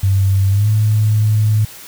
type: tone with pitch glide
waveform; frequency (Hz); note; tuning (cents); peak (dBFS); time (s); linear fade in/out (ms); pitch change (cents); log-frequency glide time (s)
sine; 97.2 to 107.23; G2 to A2; -14 to -44; -10; 0.03-1.65; 5; +170; 0.5-0.69
effects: white hiss -36 dBFS RMS until 1.87 s